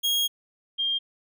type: tone pair in turn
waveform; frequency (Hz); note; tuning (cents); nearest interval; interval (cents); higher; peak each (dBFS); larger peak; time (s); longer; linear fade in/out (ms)
40% pulse / sine; 3275 / 3206; G#7 / G7; -25 / +38; unison; 37; first; -21 / -23; first; 0.03-0.28 / 0.78-0.99; first; 20
effects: none